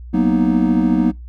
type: chord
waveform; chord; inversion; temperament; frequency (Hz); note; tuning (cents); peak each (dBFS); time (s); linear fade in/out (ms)
triangle; B major seventh; second; equal; 185 / 233.1 / 246.9 / 311.1; F#3 / A#3 / B3 / D#4; 0 / 0 / 0 / 0; -16; 0.13-1.12; 20
effects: noise-tail reverb RT60 0.2 s tail -23 dB re dry + added 60 Hz sine -31 dBFS peak until 1.28 s